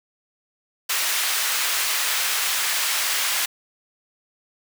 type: high-pass noise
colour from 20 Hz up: pink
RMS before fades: -23 dBFS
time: 0.89-3.46 s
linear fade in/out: 10 ms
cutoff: 1500 Hz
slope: 12 dB/octave
effects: none